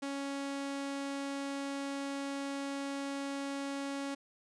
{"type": "tone", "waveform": "sawtooth", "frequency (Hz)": 277.8, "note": "C#4", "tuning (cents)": 4, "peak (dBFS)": -32, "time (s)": [0.02, 4.15], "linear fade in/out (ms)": 10, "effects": ["resampled to 22050 Hz", "12-bit"]}